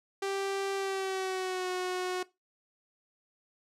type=tone with pitch glide; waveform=sawtooth; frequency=392 to 365.7 Hz; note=G4 to F#4; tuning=0 to -20 cents; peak=-27 dBFS; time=0.22-2.23 s; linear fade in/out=5 ms; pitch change=-120 cents; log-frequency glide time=0.75-1.69 s; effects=noise-tail reverb RT60 0.2 s tail -18 dB re dry + low-pass 9000 Hz 12 dB/octave